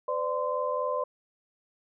sine tone cluster, 507 / 591 / 1033 Hz, B4 / D5 / C6, +45 / +11 / -22 cents, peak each -31 dBFS, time 0.08-1.04 s, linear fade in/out 5 ms, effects none

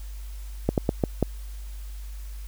slowing click train, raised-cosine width 2 ms, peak -7 dBFS, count 5, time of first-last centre 0.69-1.227 s, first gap 88 ms, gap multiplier 1.29, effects added 50 Hz sine -34 dBFS peak until 2.47 s + white hiss -52 dBFS RMS until 2.47 s

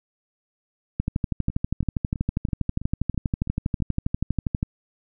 two click trains, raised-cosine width 5 ms, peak -21 / -10 dBFS, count 8 / 46, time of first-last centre 1.5-3.803 / 1-4.629 s, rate 3.04 / 12.4 Hz, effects none

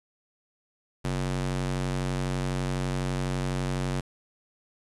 square tone with high-pass filter, 46 Hz, F#1, 9 cents flat, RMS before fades -29 dBFS, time 1.04-4.01 s, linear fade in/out 10 ms, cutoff 100 Hz, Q 1.1, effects resampled to 24000 Hz + 8-bit

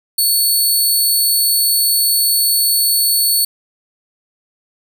10% pulse tone, 4435 Hz, C#8, in tune, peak -5 dBFS, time 0.18-3.45 s, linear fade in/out 5 ms, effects none

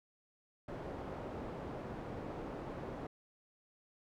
white low-pass noise, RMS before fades -44 dBFS, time 0.68-3.07 s, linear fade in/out 5 ms, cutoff 590 Hz, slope 12 dB/octave, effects none

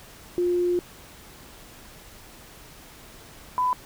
sine tone pair in turn, 353.6 / 1000.1 Hz, F4 / B5, +22 / +21 cents, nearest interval octave + tritone, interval 1799 cents, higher second, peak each -20 / -20 dBFS, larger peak neither, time 0.38-0.79 / 3.58-3.73 s, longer first, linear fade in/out 0 ms, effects pink hiss -47 dBFS RMS until 3.85 s

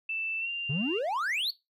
sine tone with pitch glide, 2652 to 2785 Hz, E7 to F7, +10 to -5 cents, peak -30 dBFS, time 0.09-0.99 s, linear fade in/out 5 ms, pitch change +85 cents, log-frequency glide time 0.39-0.5 s
triangle exponential sweep, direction up, 126.5 to 4636 Hz, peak -26 dBFS, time 0.69-1.51 s, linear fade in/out 10 ms
effects noise-tail reverb RT60 0.2 s tail -18 dB re dry

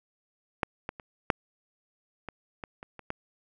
clicks, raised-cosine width 0.5 ms, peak -10 / -18 / -27 / -6 / -22 / -22 / -27 / -28 / -17 dBFS, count 9, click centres 0.632 / 0.891 / 0.998 / 1.302 / 2.287 / 2.638 / 2.829 / 2.993 / 3.104 s, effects none

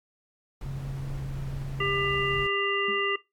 brown noise, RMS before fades -38 dBFS, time 0.61-2.47 s, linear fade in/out 2 ms
sine tone with pitch glide, 135.8 to 136.67 Hz, C#3 to C#3, -35 to -24 cents, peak -32 dBFS, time 0.63-2.48 s, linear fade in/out 50 ms, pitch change +11 cents, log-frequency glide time 0.75-1.18 s
harmonic tone, 398.4 Hz, G4, 28 cents sharp, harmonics 1 / 3 / 5 / 7, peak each -30 / -30 / -30 / -30 dBFS, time 1.8-3.16 s, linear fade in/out 5 ms
sine tone with exponential decay, 207.7 Hz, G#3, in tune, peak -34 dBFS, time 2.88-3.08 s, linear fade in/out 5 ms, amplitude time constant 42 ms
effects noise-tail reverb RT60 0.2 s tail -19 dB re dry + AAC 64 kbps

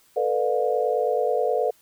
sine chord, B half-diminished seventh, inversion third, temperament just, 444.5 / 493.9 / 592.7 / 711.2 Hz, A4 / B4 / D5 / F5, +18 / 0 / +16 / +31 cents, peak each -25 / -24 / -27 / -27 dBFS, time 0.16-1.71 s, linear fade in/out 10 ms, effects white hiss -59 dBFS RMS until 1.81 s

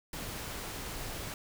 pink noise, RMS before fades -40 dBFS, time 0.13-1.34 s, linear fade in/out 2 ms, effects none

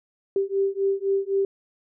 sine beating tone pair, 390.3 / 394.2 Hz, G4 / G4, -8 / +10 cents, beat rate 3.9 Hz, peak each -24 dBFS, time 0.36-1.45 s, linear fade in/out 2 ms, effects none

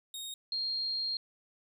sawtooth / sine tone pair in turn, 3729 / 4222 Hz, A#7 / C8, 0 / +15 cents, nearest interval major second, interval 215 cents, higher second, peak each -36 / -31 dBFS, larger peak second, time 0.14-0.34 / 0.52-1.17 s, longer second, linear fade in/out 2 ms, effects none

